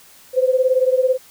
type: beating tone pair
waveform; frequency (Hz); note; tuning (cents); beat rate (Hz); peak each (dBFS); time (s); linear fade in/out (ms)
sine; 509 / 527; C5 / C5; -48 / +12; 18; -15 / -18; 0.33-1.18; 50
effects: white hiss -47 dBFS RMS until 1.3 s